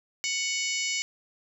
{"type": "harmonic tone with a mistuned harmonic", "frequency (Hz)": 740, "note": "F#5", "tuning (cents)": 0, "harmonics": [3, 4, 5, 6, 7, 8, 9, 10], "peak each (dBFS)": [-31, -34, -43, -38, -36, -35, -37, -38], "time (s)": [0.24, 1.02], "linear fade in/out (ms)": 0, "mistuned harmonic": 9, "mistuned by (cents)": 46, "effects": []}